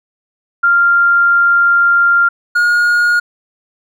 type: tone pair in turn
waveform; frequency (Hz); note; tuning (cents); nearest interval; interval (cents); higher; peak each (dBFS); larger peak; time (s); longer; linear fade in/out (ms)
sine / triangle; 1393 / 1432.2; F6 / F6; -5 / +43; unison; 48; second; -7; neither; 0.63-2.29 / 2.55-3.2; first; 10
effects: none